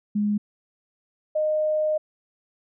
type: tone pair in turn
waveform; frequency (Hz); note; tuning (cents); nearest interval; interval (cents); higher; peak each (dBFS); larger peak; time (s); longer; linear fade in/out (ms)
sine; 207.7 / 615.6; G#3 / D#5; 0 / -19; octave + perfect fifth; 1881; second; -20; neither; 0.15-0.38 / 1.35-1.98; second; 10
effects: none